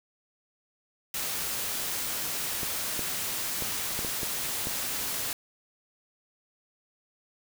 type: noise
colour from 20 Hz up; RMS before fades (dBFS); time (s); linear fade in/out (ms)
white; -32; 1.14-5.33; 2
type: clicks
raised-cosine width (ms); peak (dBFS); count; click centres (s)
2; -22; 7; 2.632 / 2.993 / 3.623 / 3.991 / 4.048 / 4.232 / 4.671
effects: none